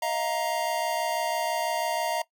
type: chord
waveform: square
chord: Eb suspended second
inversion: none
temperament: equal with one note detuned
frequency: 632.4 / 698.5 / 932.3 Hz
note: Eb5 / F5 / Bb5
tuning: +28 / 0 / 0 cents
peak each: -32 / -32 / -30 dBFS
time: 0.02-2.22 s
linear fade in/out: 5 ms
effects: noise-tail reverb RT60 0.1 s tail -18 dB re dry